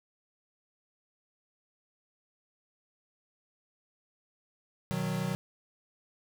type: chord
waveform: square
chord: B major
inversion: none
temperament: equal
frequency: 123.47 / 155.56 / 185 Hz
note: B2 / D#3 / F#3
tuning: 0 / 0 / 0 cents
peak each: -38 / -35 / -34 dBFS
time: 4.91-5.35 s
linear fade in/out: 0 ms
effects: none